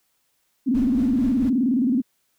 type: tone with vibrato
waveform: sine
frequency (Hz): 251.3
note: B3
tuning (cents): +30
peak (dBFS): -17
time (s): 0.66-2.02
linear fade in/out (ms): 20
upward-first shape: square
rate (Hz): 19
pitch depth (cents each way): 140
type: noise with tremolo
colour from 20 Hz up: brown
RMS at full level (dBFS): -33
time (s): 0.74-1.5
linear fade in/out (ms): 10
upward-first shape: sine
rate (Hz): 4.4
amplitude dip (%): 40
effects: white hiss -69 dBFS RMS until 2.38 s

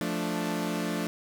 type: chord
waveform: sawtooth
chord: D minor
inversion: first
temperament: equal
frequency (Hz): 174.61 / 220 / 293.7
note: F3 / A3 / D4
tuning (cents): 0 / 0 / 0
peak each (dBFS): -29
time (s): 0.01-1.07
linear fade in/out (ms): 0
effects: none

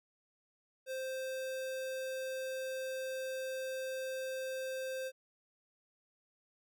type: tone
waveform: square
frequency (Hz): 523.3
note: C5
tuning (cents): 0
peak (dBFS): -38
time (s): 0.86-5.12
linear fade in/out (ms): 50
effects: none

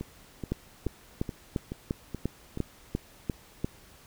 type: two click trains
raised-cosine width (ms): 3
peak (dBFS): -21 / -15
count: 7 / 10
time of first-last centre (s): 0.01-2.574 / 0.52-3.645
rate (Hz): 2.34 / 2.88
effects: pink hiss -55 dBFS RMS until 4.06 s

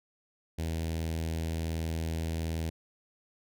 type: tone with notch filter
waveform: sawtooth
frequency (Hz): 81.3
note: E2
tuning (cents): -23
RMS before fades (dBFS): -33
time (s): 0.58-2.7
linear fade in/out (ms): 10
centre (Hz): 1200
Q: 0.96
effects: none

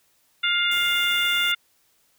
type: harmonic tone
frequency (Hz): 703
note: F5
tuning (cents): +11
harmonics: 2 / 3 / 4 / 5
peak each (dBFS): -25 / -25 / -25 / -25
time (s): 0.43-1.55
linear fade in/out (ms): 10
type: band-stop noise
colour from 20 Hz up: white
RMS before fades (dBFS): -37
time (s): 0.71-1.52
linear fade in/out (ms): 5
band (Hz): 2400 to 5500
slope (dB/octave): 48
effects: white hiss -64 dBFS RMS until 2.18 s

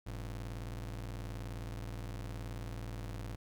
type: ring-modulated tone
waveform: 40% pulse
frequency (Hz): 78.8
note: D#2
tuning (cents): +23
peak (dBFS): -36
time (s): 0.06-3.36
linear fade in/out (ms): 10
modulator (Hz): 29.9
effects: none

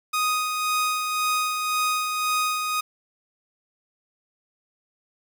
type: tone with tremolo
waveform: sawtooth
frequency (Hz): 1246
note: D#6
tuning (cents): +2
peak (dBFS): -17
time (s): 0.13-2.81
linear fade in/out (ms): 10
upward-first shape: sine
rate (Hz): 1.9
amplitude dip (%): 40
effects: 8-bit

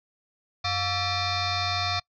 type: tone with frequency modulation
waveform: sine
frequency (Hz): 1760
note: A6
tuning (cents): 0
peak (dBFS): -24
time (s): 0.64-2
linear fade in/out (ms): 10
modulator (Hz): 618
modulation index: 5.1
effects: noise-tail reverb RT60 0.1 s tail -25 dB re dry

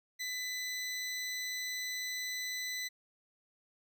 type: tone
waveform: 20% pulse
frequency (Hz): 2002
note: B6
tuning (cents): +23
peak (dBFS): -31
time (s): 0.19-2.89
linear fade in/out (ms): 20
effects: none

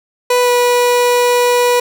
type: tone with pitch glide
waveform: 30% pulse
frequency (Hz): 493.9 to 488.2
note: B4 to B4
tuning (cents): 0 to -20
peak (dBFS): -7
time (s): 0.3-1.8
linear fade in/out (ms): 5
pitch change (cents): -20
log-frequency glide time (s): 0.41-0.5
effects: none

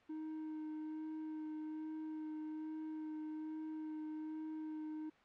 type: tone with vibrato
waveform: triangle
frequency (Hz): 311.1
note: D#4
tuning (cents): 0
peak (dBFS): -40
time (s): 0.09-5.1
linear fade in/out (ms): 10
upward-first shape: sine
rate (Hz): 1.2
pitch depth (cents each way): 12
effects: white hiss -66 dBFS RMS until 5.24 s + low-pass 2000 Hz 12 dB/octave

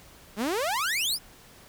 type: exponential sweep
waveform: sawtooth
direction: up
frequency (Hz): 190.5 to 5500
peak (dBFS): -22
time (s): 0.36-1.19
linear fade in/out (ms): 50
effects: pink hiss -52 dBFS RMS until 1.68 s

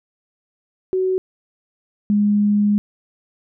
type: tone pair in turn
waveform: sine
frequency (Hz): 374.1 / 206.5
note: F#4 / G#3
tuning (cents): +19 / -10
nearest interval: minor seventh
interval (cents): 1029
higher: first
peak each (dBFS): -16 / -13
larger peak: second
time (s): 0.93-1.18 / 2.1-2.78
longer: second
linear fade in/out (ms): 0
effects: none

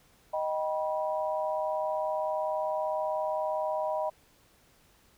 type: chord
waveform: sine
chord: Eb augmented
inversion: none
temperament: just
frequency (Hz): 622.3 / 777.8 / 972.3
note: Eb5 / G5 / B5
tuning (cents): 0 / -14 / -27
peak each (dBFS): -30 / -35 / -34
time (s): 0.33-4.1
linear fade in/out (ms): 10
effects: pink hiss -63 dBFS RMS until 5.17 s

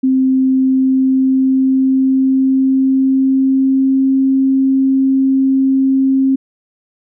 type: tone with pitch glide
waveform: sine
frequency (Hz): 262 to 267.2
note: C4 to C4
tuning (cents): +2 to +36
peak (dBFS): -9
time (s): 0.03-6.36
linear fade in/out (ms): 10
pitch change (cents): +34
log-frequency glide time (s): 0.27-4.11
effects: none

